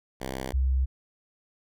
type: tone pair in turn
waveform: 5% pulse / sine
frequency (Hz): 65.41 / 65.41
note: C2 / C2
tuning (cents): 0 / 0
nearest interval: unison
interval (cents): 0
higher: neither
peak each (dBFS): -21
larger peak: neither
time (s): 0.2-0.53 / 0.53-0.86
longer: neither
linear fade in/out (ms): 20
effects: none